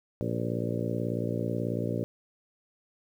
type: harmonic tone with a mistuned harmonic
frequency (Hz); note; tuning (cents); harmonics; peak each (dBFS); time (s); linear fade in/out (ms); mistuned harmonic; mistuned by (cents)
58.27; A#1; 0; 2 / 3 / 4 / 5 / 6 / 7 / 8 / 9 / 10; -33 / -35 / -36 / -37 / -38 / -38 / -39 / -40 / -40; 0.21-2.04; 0; 9; -34
effects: 10-bit